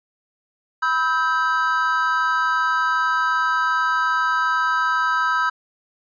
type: chord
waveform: triangle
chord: E minor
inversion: second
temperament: equal with one note detuned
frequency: 987.8 / 1290.6 / 1568 Hz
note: B5 / E6 / G6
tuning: 0 / -37 / 0 cents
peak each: -22 / -19 / -20 dBFS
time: 0.82-5.5 s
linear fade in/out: 10 ms
effects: resampled to 16000 Hz